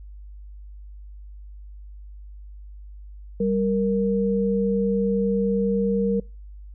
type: tone pair together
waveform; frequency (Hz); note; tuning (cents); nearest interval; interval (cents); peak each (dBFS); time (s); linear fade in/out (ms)
sine; 196 / 466.2; G3 / A#4; 0 / 0; octave + minor third; 1500; -22; 3.4-6.2; 5
effects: noise-tail reverb RT60 0.3 s tail -25 dB re dry + added 50 Hz sine -38 dBFS peak until 6.74 s